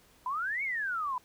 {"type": "exponential two-way sweep", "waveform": "sine", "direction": "up then down", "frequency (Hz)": [975, 2260, 975], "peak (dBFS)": -30, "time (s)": [0.26, 1.18], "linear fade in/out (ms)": 2, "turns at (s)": 0.63, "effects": ["pink hiss -62 dBFS RMS until 1.24 s"]}